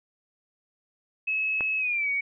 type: tone with pitch glide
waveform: sine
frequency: 2580 to 2246 Hz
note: E7 to C#7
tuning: -38 to +22 cents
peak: -24 dBFS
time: 1.27-2.21 s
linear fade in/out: 10 ms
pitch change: -240 cents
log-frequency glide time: 1.78-2.09 s
type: click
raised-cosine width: 0.5 ms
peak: -18 dBFS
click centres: 1.608 s
effects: none